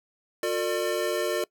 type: tone cluster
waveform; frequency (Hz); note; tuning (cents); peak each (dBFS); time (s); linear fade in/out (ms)
square; 358.9 / 453.4 / 596; F4 / A#4 / D5; +47 / -48 / +25; -30; 0.43-1.44; 2
effects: noise-tail reverb RT60 0.1 s tail -22 dB re dry